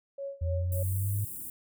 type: tone with tremolo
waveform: sine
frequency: 554.4 Hz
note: C#5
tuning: in tune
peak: -33 dBFS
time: 0.18-0.83 s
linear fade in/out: 5 ms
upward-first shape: sine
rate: 3.5 Hz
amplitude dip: 90%
type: linear sweep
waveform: sine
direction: up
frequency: 82.41 to 103.83 Hz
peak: -27 dBFS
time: 0.41-1.25 s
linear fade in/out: 10 ms
type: band-stop noise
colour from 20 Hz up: white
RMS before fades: -40 dBFS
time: 0.72-1.5 s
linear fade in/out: 2 ms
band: 350 to 8500 Hz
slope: 48 dB/octave
effects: none